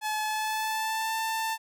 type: tone with pitch glide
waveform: sawtooth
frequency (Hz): 858 to 890.3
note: A5 to A5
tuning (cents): -44 to +20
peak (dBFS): -24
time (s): 0.01-1.58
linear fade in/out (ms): 50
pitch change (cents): +64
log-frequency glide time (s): 0.23-1.15
effects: none